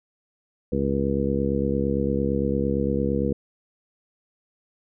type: harmonic tone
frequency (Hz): 68.8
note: C#2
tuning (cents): -12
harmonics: 1 / 2 / 3 / 4 / 5 / 6 / 7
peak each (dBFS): -30 / -30 / -26 / -29 / -31 / -31 / -27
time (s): 0.72-3.33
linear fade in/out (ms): 5
effects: none